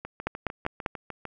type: two click trains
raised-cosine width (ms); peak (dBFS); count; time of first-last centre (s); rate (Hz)
0.5; -21 / -12; 9 / 4; 0.05-1.253 / 0.27-0.862; 6.65 / 5.07
effects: none